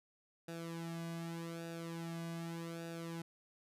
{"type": "tone with flanger", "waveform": "sawtooth", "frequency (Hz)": 166.9, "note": "E3", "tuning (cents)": 22, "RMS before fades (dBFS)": -44, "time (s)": [0.48, 3.22], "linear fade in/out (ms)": 5, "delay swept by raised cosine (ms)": [0.94, 2.24], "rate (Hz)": 0.84, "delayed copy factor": -0.75, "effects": ["resampled to 32000 Hz"]}